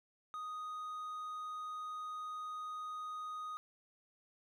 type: tone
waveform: triangle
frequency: 1244.5 Hz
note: D#6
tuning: in tune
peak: -39 dBFS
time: 0.34-3.57 s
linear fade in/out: 0 ms
effects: none